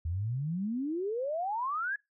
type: exponential sweep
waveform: sine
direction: up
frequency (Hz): 78.2 to 1707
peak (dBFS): -30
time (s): 0.05-1.96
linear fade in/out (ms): 5
effects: noise-tail reverb RT60 0.2 s tail -24 dB re dry